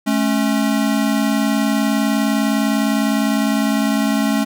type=tone pair together; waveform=square; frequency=215.1 / 274.9 Hz; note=A3 / C#4; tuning=-39 / -14 cents; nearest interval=major third; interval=425 cents; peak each=-18 / -19 dBFS; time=0.06-4.45 s; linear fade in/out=20 ms; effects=none